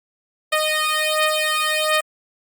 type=beating tone pair; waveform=10% pulse; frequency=617 / 618.4 Hz; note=D#5 / D#5; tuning=-15 / -11 cents; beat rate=1.4 Hz; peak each=-12 / -13 dBFS; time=0.52-2.01 s; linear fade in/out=10 ms; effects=Opus 48 kbps